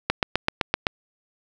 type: click train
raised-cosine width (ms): 0.3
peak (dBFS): -3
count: 7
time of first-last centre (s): 0.1-0.868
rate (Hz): 7.81
effects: none